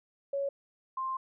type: tone pair in turn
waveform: sine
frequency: 557 / 1051.5 Hz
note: C#5 / C6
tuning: +8 / +8 cents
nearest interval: major seventh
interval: 1100 cents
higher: second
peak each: -29 / -31 dBFS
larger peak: first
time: 0.33-0.49 / 0.97-1.17 s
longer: second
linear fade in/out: 5 ms
effects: none